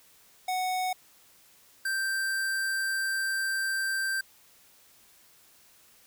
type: tone pair in turn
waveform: square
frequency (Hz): 740 / 1568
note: F#5 / G6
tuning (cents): 0 / 0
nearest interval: octave + minor second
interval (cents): 1300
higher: second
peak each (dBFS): -28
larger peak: neither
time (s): 0.48-0.93 / 1.85-4.21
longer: second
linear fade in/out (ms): 5
effects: white hiss -59 dBFS RMS until 6.06 s